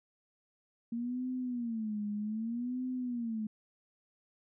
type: tone with vibrato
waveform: sine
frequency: 229.9 Hz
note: A#3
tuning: 24 cents flat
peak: -33 dBFS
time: 0.92-3.47 s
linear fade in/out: 5 ms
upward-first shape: sine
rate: 0.64 Hz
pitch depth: 180 cents each way
effects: none